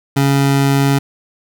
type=tone; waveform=25% pulse; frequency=138.59 Hz; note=C#3; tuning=in tune; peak=-7 dBFS; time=0.16-0.99 s; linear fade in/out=10 ms; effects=none